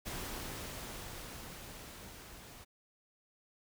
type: noise with level ramp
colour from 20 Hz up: pink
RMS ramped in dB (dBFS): -41 to -53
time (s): 0.05-2.65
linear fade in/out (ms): 20
effects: none